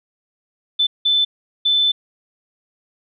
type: tone bursts at uneven times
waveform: sine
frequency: 3520 Hz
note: A7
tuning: in tune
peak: -13 dBFS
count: 3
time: 0.79-0.87 / 1.05-1.25 / 1.65-1.92 s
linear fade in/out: 10 ms
effects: none